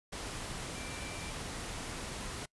sine tone in noise, 2349 Hz, D7, in tune, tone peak -49 dBFS, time 0.75-1.31 s, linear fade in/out 10 ms, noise pink, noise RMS -41 dBFS, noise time 0.12-2.46 s, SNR -11 dB, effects noise-tail reverb RT60 0.1 s tail -24 dB re dry + resampled to 24000 Hz

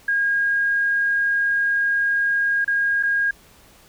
sine tone with dropouts, 1628 Hz, G#6, 35 cents flat, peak -17 dBFS, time 0.08-3.31 s, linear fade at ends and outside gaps 5 ms, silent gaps 2.646-2.677 / 3.028-3.033 s, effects pink hiss -51 dBFS RMS until 3.88 s

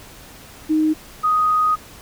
sine tone pair in turn, 311.1 / 1247.6 Hz, D#4 / D#6, 0 / +4 cents, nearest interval 2 octaves, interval 2404 cents, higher second, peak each -14 dBFS, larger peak neither, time 0.69-0.94 / 1.23-1.76 s, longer second, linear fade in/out 20 ms, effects pink hiss -42 dBFS RMS until 2.01 s

